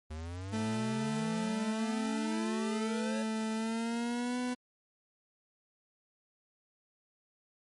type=exponential sweep; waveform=square; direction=up; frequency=75.8 to 564 Hz; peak=-39 dBFS; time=0.1-3.23 s; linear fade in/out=10 ms
type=tone with pitch glide; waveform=40% pulse; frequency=220 to 248.4 Hz; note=A3 to B3; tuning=0 to +10 cents; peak=-31 dBFS; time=0.52-4.55 s; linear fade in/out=20 ms; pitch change=+210 cents; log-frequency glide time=3.54-4.38 s
effects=MP3 48 kbps